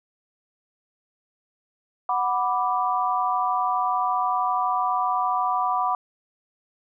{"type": "chord", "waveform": "sine", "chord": "B minor", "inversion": "second", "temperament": "equal", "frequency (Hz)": [740, 987.8, 1174.7], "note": ["F#5", "B5", "D6"], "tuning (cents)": [0, 0, 0], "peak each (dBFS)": -25, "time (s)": [2.09, 5.95], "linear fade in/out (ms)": 2, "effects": []}